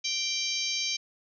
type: harmonic tone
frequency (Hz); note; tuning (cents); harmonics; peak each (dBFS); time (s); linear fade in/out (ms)
784; G5; 0; 3 / 4 / 5 / 6 / 7 / 8; -35 / -35 / -35 / -35 / -35 / -35; 0.04-0.97; 10
effects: none